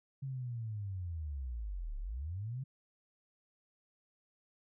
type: linear two-way sweep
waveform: sine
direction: down then up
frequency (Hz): 137.7 to 32.95 to 137.7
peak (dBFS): -37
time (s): 0.22-2.64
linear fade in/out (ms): 10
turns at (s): 1.98
effects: none